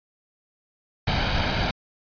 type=noise with comb filter; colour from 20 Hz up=pink; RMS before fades=-23 dBFS; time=1.07-1.71 s; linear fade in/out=5 ms; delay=1.3 ms; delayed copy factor=+0.5; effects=resampled to 11025 Hz